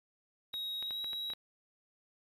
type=tone with pitch glide; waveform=triangle; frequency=3794 to 3860 Hz; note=A#7 to B7; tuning=+30 to -40 cents; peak=-35 dBFS; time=0.53-1.34 s; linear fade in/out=10 ms; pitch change=+30 cents; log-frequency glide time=0.81-1.01 s
type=clicks; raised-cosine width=0.3 ms; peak=-31 dBFS; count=7; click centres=0.54 / 0.826 / 0.908 / 1.044 / 1.132 / 1.302 / 1.335 s
effects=11-bit